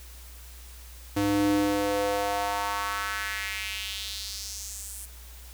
square tone with high-pass filter sweep, 101.1 Hz, G#2, 46 cents flat, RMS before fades -29 dBFS, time 1.16-5.06 s, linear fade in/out 10 ms, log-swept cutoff 210 to 9700 Hz, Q 2.6, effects added 60 Hz sine -44 dBFS peak until 5.53 s + white hiss -50 dBFS RMS until 5.53 s

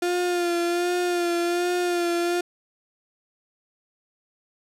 35% pulse tone with vibrato, 349.9 Hz, F4, 3 cents sharp, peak -20 dBFS, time 0.02-2.41 s, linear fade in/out 5 ms, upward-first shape sine, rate 1.3 Hz, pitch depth 32 cents each way, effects low-pass 12000 Hz 12 dB/octave

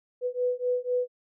sine beating tone pair, 493.9 / 497.9 Hz, B4 / B4, 0 / +14 cents, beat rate 4 Hz, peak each -28 dBFS, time 0.21-1.08 s, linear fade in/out 50 ms, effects none

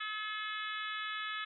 harmonic tone, 428.3 Hz, A4, 47 cents flat, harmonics 3 / 4 / 5 / 6 / 7 / 8 / 9, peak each -41 / -41 / -46 / -47 / -49 / -45 / -51 dBFS, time 0-1.45 s, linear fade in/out 10 ms, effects none

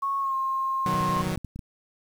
sine tone with pitch glide, 1100 to 1066.2 Hz, C#6 to C6, -14 to +32 cents, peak -24 dBFS, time 0.02-1.22 s, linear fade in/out 10 ms, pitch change -54 cents, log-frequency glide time 0.2-0.34 s
sawtooth chord, B major, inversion none, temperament equal, 123.47 / 155.56 / 185 Hz, B2 / D#3 / F#3, 0 / 0 / 0 cents, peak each -30 / -27 / -25 dBFS, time 0.86-1.36 s, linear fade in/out 0 ms
clicks, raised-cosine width 5 ms, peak -24 dBFS, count 12, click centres 0.941 / 1.01 / 1.092 / 1.166 / 1.208 / 1.238 / 1.273 / 1.319 / 1.376 / 1.447 / 1.56 / 1.592 s
effects 9-bit

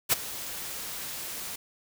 white noise with ADSR envelope, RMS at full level -20 dBFS, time 0.09-1.56 s, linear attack 35 ms, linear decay 17 ms, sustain -17 dB, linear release 7 ms, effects none

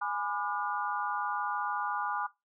sine chord, G# diminished seventh, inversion none, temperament just, 830.6 / 996.7 / 1196.1 / 1435.3 Hz, G#5 / B5 / D6 / F6, 0 / +16 / +31 / +47 cents, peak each -35 / -37 / -35 / -36 dBFS, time 0.01-2.27 s, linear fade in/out 10 ms, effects noise-tail reverb RT60 0.2 s tail -19 dB re dry

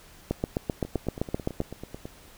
two click trains, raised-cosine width 2 ms, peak -12 / -23 dBFS, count 11 / 12, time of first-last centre 0.31-1.604 / 0.85-2.055 s, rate 7.73 / 9.13 Hz, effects pink hiss -52 dBFS RMS until 2.37 s

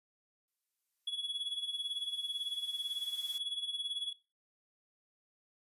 blue noise with exponential growth, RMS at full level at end -48 dBFS, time 0.48-3.38 s, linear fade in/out 0 ms, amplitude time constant 630 ms
triangle tone with tremolo, 3373 Hz, G#7, 26 cents sharp, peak -31 dBFS, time 1.07-4.13 s, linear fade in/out 5 ms, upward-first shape sine, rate 18 Hz, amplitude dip 70%
effects noise-tail reverb RT60 0.3 s tail -20 dB re dry + resampled to 32000 Hz

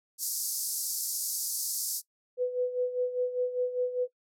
white band-pass noise, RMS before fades -33 dBFS, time 0.18-2.02 s, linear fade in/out 50 ms, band 4800 to 14000 Hz, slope 48 dB/octave
sine tone with tremolo, 497.9 Hz, B4, 14 cents sharp, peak -24 dBFS, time 2.37-4.08 s, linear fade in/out 50 ms, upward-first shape sine, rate 5 Hz, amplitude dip 70%
effects noise-tail reverb RT60 0.1 s tail -20 dB re dry

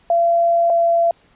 sine tone pair in turn, 681 / 677.9 Hz, F5 / E5, -44 / +48 cents, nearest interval unison, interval 8 cents, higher first, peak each -12 dBFS, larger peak neither, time 0.1-0.7 / 0.7-1.11 s, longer first, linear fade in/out 2 ms, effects pink hiss -55 dBFS RMS until 1.35 s + resampled to 8000 Hz

